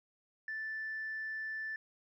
sine tone, 1760 Hz, A6, in tune, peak -36 dBFS, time 0.48-1.76 s, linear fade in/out 2 ms, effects tanh soft clip ceiling -33 dBFS + 13-bit

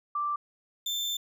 sine / 35% pulse tone pair in turn, 1174.7 / 3555 Hz, D6 / A7, 0 / +17 cents, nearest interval octave + perfect fifth, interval 1917 cents, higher second, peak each -27 dBFS, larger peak neither, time 0.15-0.36 / 0.86-1.17 s, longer second, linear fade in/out 5 ms, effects none

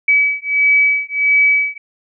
sine beating tone pair, 2284 / 2285.5 Hz, D7 / D7, -49 / -48 cents, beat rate 1.5 Hz, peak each -14 dBFS, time 0.08-1.78 s, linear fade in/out 5 ms, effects none

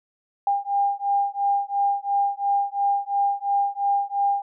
sine beating tone pair, 801 / 803.9 Hz, G5 / G5, +37 / +43 cents, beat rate 2.9 Hz, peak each -23 dBFS, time 0.47-4.42 s, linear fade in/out 2 ms, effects none

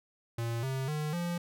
square tone with pitch steps, 116.3 / 132.82 / 151.7 / 173.25 Hz, A#2 / C3 / D#3 / F3, -4 / +26 / -44 / -14 cents, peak -32 dBFS, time 0.38-1.38 s, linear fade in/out 5 ms, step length 250 ms, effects none

